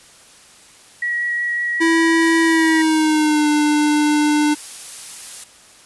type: tone with vibrato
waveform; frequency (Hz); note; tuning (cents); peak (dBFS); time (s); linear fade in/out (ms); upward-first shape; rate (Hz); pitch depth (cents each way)
sine; 1916; A#6; +47; -18; 1.02-2.82; 5; sine; 5.4; 9
type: tone with pitch glide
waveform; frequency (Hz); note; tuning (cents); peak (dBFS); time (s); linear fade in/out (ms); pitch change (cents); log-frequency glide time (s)
square; 329.6 to 298.8; E4 to D4; 0 to +30; -14; 1.8-4.55; 20; -170; 2.44-3.47
type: noise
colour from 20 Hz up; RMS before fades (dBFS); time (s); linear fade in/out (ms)
blue; -31; 2.21-5.44; 5
effects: white hiss -46 dBFS RMS until 5.85 s + resampled to 24000 Hz